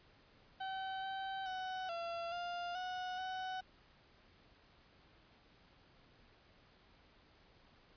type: tone with pitch steps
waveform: 35% pulse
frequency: 765 / 771 / 748 / 679 / 700 / 734 / 748 Hz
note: G5 / G5 / F#5 / F5 / F5 / F#5 / F#5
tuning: -42 / -29 / +19 / -49 / +4 / -14 / +19 cents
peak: -38 dBFS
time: 0.6-3.61 s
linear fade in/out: 10 ms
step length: 430 ms
effects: pink hiss -66 dBFS RMS until 7.96 s + resampled to 11025 Hz